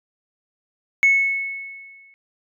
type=tone with exponential decay; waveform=sine; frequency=2200 Hz; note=C#7; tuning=14 cents flat; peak=-9 dBFS; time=1.03-2.14 s; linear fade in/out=0 ms; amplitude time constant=240 ms; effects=tanh soft clip ceiling -8 dBFS